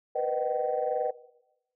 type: tone cluster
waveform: sine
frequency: 483 / 505 / 613 / 764 Hz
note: B4 / B4 / D#5 / G5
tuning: -39 / +39 / -26 / -45 cents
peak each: -31 dBFS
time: 0.15-1.11 s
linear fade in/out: 10 ms
effects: noise-tail reverb RT60 0.9 s tail -18 dB re dry + tanh soft clip ceiling -17 dBFS